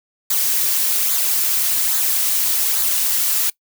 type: noise with flanger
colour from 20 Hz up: blue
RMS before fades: -18 dBFS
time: 0.3-3.5 s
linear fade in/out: 5 ms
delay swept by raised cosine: 0.35 to 4.75 ms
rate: 1.2 Hz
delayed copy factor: -0.5
effects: noise-tail reverb RT60 0.1 s tail -22 dB re dry